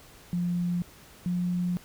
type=tone pair in turn; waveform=sine; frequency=175.5 / 177.74 Hz; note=F3 / F3; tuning=+9 / +31 cents; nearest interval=unison; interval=22 cents; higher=second; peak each=-25 dBFS; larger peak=neither; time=0.33-0.82 / 1.26-1.77 s; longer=second; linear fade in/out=0 ms; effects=pink hiss -52 dBFS RMS until 1.84 s